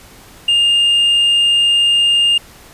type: tone with tanh clipping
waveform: sine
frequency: 2817 Hz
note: F7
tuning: 14 cents sharp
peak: -10 dBFS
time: 0.48-2.38 s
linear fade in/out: 5 ms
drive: 2 dB
effects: pink hiss -41 dBFS RMS until 2.73 s + resampled to 32000 Hz